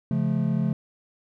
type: chord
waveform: triangle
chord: Db augmented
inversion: none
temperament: just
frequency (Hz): 138.59 / 173.24 / 216.5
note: Db3 / F3 / A3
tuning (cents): 0 / -14 / -28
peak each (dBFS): -24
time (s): 0.11-0.73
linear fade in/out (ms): 2
effects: none